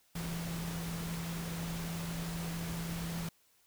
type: tone in noise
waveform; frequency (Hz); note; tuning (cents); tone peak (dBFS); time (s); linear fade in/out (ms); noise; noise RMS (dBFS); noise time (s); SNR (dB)
sine; 167.6; E3; +29; -37; 0.15-3.29; 5; pink; -43; 0.15-3.29; +3
effects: white hiss -69 dBFS RMS until 3.66 s